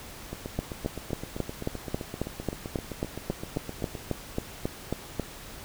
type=two click trains; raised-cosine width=2 ms; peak=-21 / -14 dBFS; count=29 / 18; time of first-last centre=0.33-3.952 / 0.59-5.197 s; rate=7.73 / 3.69 Hz; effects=pink hiss -44 dBFS RMS until 5.64 s